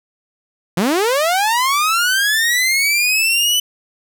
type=linear sweep; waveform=sawtooth; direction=up; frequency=160.3 to 3008 Hz; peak=-10 dBFS; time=0.77-3.6 s; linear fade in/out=5 ms; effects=none